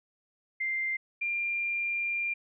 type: tone pair in turn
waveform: sine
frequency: 2093 / 2390 Hz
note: C7 / D7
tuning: 0 / +30 cents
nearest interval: major second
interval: 230 cents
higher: second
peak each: -28 dBFS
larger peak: neither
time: 0.6-0.97 / 1.21-2.34 s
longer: second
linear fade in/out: 10 ms
effects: none